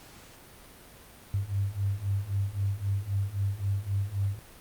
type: beating tone pair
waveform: sine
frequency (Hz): 96.9 / 100.7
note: G2 / G2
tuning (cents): -20 / +47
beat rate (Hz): 3.8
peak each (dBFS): -31 / -29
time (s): 1.34-4.39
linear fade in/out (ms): 0
effects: pink hiss -51 dBFS RMS until 4.6 s + Opus 48 kbps